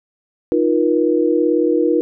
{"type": "chord", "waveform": "sine", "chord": "Eb suspended second", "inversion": "none", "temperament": "equal with one note detuned", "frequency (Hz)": [311.1, 349.2, 477.9], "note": ["Eb4", "F4", "Bb4"], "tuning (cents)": [0, 0, 43], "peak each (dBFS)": -17, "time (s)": [0.52, 2.01], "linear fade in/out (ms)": 0, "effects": []}